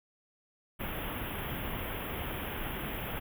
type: band-stop noise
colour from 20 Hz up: pink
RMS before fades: -37 dBFS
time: 0.79-3.2 s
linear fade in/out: 20 ms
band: 3400 to 11000 Hz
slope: 96 dB/octave
effects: none